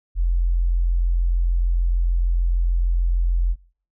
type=tone; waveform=sine; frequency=43.3 Hz; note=F1; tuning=14 cents flat; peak=-16 dBFS; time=0.15-3.56 s; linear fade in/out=50 ms; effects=noise-tail reverb RT60 0.5 s tail -24 dB re dry

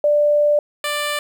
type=tone pair in turn; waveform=sine / 10% pulse; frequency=590 / 590 Hz; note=D5 / D5; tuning=+8 / +8 cents; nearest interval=unison; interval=0 cents; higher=neither; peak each=-12 dBFS; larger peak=neither; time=0.04-0.59 / 0.84-1.19 s; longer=first; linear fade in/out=2 ms; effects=9-bit

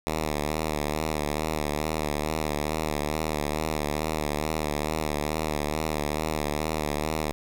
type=tone with vibrato; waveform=5% pulse; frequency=76.2 Hz; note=D#2; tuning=36 cents flat; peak=-15 dBFS; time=0.07-7.32 s; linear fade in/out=0 ms; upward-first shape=sine; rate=2.3 Hz; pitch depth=59 cents each way; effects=none

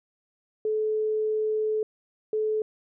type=tone pair in turn; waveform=sine; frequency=431.9 / 431.9 Hz; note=A4 / A4; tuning=-32 / -32 cents; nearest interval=unison; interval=0 cents; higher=neither; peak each=-23 dBFS; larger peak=neither; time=0.65-1.83 / 2.33-2.62 s; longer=first; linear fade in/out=2 ms; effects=none

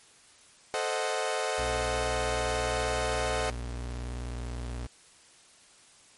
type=chord; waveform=sawtooth; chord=A diminished seventh; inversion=none; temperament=equal; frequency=440 / 523.3 / 622.3 / 740 Hz; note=A4 / C5 / Eb5 / Gb5; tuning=0 / 0 / 0 / 0 cents; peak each=-30 dBFS; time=0.74-3.5 s; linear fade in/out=0 ms
type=tone with vibrato; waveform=35% pulse; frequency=60.6 Hz; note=B1; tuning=32 cents flat; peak=-32 dBFS; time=1.58-4.87 s; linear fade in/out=10 ms; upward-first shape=square; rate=19 Hz; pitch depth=77 cents each way
effects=white hiss -57 dBFS RMS until 6.17 s + MP3 48 kbps

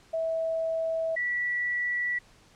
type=tone pair in turn; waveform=sine; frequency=651 / 1950.8 Hz; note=E5 / B6; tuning=-22 / -22 cents; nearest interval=octave + perfect fifth; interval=1900 cents; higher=second; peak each=-26 dBFS; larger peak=neither; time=0.13-1.16 / 1.16-2.19 s; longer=neither; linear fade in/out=10 ms; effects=pink hiss -58 dBFS RMS until 2.55 s + low-pass 8000 Hz 12 dB/octave

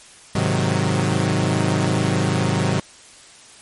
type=chord; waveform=sawtooth; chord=Ab dominant seventh; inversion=none; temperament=equal; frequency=103.83 / 130.81 / 155.56 / 185 Hz; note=Ab2 / C3 / Eb3 / Gb3; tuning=0 / 0 / 0 / 0 cents; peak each=-19 dBFS; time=0.35-2.8 s; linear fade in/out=5 ms; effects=white hiss -45 dBFS RMS until 3.61 s + MP3 48 kbps

